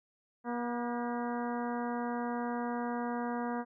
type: harmonic tone with a mistuned harmonic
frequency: 240 Hz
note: B3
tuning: 49 cents flat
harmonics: 1 / 2 / 3 / 4 / 5 / 6 / 7 / 8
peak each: -35 / -40 / -40 / -41 / -45 / -49 / -48 / -53 dBFS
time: 0.44-3.65 s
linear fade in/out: 50 ms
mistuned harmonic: 7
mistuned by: -62 cents
effects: none